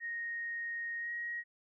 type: tone with pitch glide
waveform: sine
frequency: 1864.7 to 1889.6 Hz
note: A#6 to A#6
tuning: 0 to +23 cents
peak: -36 dBFS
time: 0-1.44 s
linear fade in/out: 50 ms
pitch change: +23 cents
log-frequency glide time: 0.99-1.11 s
effects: none